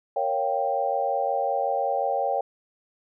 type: chord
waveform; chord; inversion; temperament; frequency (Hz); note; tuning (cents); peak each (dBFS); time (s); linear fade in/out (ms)
sine; G half-diminished seventh; first; equal; 466.2 / 554.4 / 698.5 / 784; Bb4 / Db5 / F5 / G5; 0 / 0 / 0 / 0; -32 / -27 / -29 / -26; 0.16-2.41; 5
effects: none